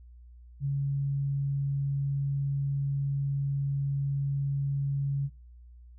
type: tone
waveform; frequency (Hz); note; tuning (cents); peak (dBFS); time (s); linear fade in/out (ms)
sine; 139.5; C#3; +11; -26; 0.6-5.3; 50
effects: noise-tail reverb RT60 0.3 s tail -24 dB re dry + added 60 Hz sine -48 dBFS peak until 5.98 s